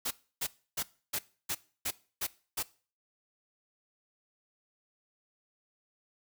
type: noise bursts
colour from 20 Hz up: white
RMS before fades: -33 dBFS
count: 8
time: 0.05-2.63 s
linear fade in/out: 10 ms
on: 60 ms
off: 300 ms
effects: noise-tail reverb RT60 0.4 s tail -20 dB re dry